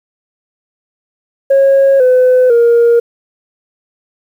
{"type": "tone with pitch steps", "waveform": "sine", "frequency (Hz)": [546, 506.5, 469.9], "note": ["C#5", "B4", "A#4"], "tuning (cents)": [-26, 44, 14], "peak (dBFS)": -3, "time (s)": [1.5, 3], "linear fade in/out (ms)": 10, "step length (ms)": 500, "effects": ["tanh soft clip ceiling -3 dBFS", "7-bit"]}